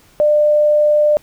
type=tone; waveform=sine; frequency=598 Hz; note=D5; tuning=31 cents sharp; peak=-9 dBFS; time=0.2-1.17 s; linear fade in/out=0 ms; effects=pink hiss -50 dBFS RMS until 1.22 s